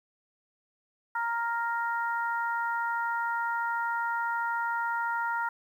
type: harmonic tone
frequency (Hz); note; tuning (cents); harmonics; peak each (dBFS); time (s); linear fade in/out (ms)
466.2; A#4; 0; 2 / 3 / 4; -30 / -31 / -39; 1.15-5.49; 5
effects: 10-bit